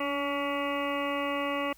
harmonic tone with a mistuned harmonic, 282.7 Hz, C#4, 34 cents sharp, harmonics 1 / 2 / 3 / 4 / 5 / 7 / 8 / 9 / 10, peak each -34 / -33 / -40 / -34 / -45 / -38 / -43 / -41 / -41 dBFS, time 0-1.73 s, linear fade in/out 5 ms, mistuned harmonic 1, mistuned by +20 cents, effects added 50 Hz sine -60 dBFS peak until 1.77 s + white hiss -60 dBFS RMS until 1.77 s

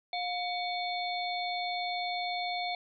harmonic tone with a mistuned harmonic, 712 Hz, F5, 33 cents sharp, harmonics 1 / 3 / 5 / 6, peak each -33 / -38 / -40 / -41 dBFS, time 0.13-2.75 s, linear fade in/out 2 ms, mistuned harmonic 3, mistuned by +90 cents, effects none

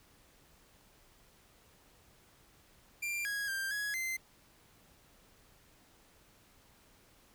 45% pulse tone with pitch steps, 2376 / 1654 / 1584 / 1672 / 2074 Hz, D7 / G#6 / G6 / G#6 / C7, +20 / -8 / +18 / +11 / -16 cents, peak -34 dBFS, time 3.02-4.17 s, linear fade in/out 10 ms, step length 230 ms, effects pink hiss -64 dBFS RMS until 7.34 s

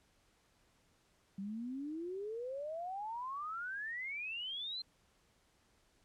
sine exponential sweep, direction up, 190 to 4186 Hz, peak -39 dBFS, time 1.38-4.82 s, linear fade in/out 5 ms, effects pink hiss -72 dBFS RMS until 6.04 s + low-pass 10000 Hz 12 dB/octave

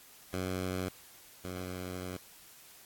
10% pulse tone pair in turn, 92.5 / 91.33 Hz, F#2 / F#2, 0 / -22 cents, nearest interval unison, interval 22 cents, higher first, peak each -25 / -30 dBFS, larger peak first, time 0.33-0.89 / 1.44-2.17 s, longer second, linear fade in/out 5 ms, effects white hiss -56 dBFS RMS until 2.85 s + AAC 64 kbps

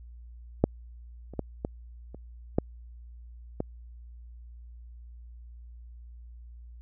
clicks, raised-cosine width 2 ms, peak -6 / -29 / -16 / -16 / -29 / -9 / -15 dBFS, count 7, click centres 0.64 / 1.337 / 1.393 / 1.649 / 2.146 / 2.585 / 3.604 s, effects added 59 Hz sine -44 dBFS peak until 6.81 s

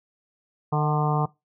harmonic tone with a mistuned harmonic, 150.2 Hz, D3, 39 cents sharp, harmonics 1 / 2 / 3 / 4 / 5 / 6 / 7 / 8, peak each -22 / -35 / -30 / -37 / -28 / -31 / -31 / -34 dBFS, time 0.72-1.26 s, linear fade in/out 10 ms, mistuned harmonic 4, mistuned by +66 cents, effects noise-tail reverb RT60 0.2 s tail -20 dB re dry

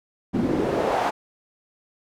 pink noise with band-pass filter sweep, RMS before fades -23 dBFS, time 0.33-1.11 s, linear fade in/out 20 ms, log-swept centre 210 to 910 Hz, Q 2, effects none

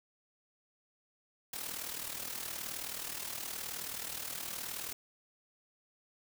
white noise with amplitude modulation, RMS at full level -38 dBFS, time 1.53-4.93 s, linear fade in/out 5 ms, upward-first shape sine, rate 39 Hz, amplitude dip 65%, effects none

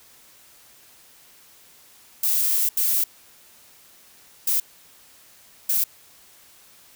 violet noise bursts at uneven times, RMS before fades -21 dBFS, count 4, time 2.23-2.69 / 2.77-3.04 / 4.47-4.6 / 5.69-5.84 s, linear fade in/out 5 ms, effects white hiss -52 dBFS RMS until 6.95 s

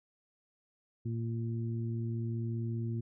harmonic tone, 115.1 Hz, A#2, 22 cents flat, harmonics 1 / 2 / 3, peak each -33 / -40 / -44 dBFS, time 1.05-3.01 s, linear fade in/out 10 ms, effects none

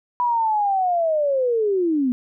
sine linear sweep, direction down, 987.8 to 239.9 Hz, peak -17 dBFS, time 0.2-2.12 s, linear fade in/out 0 ms, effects none

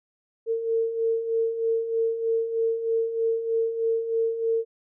sine beating tone pair, 451.9 / 455.1 Hz, A4 / A#4, +46 / -42 cents, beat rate 3.2 Hz, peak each -30 / -23 dBFS, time 0.46-4.65 s, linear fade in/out 50 ms, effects none

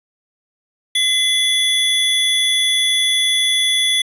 square tone pair together, 2039 / 3429 Hz, C7 / A7, -45 / -45 cents, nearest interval major sixth, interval 900 cents, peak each -22 / -15 dBFS, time 0.95-4.02 s, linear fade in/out 5 ms, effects resampled to 32000 Hz + 9-bit

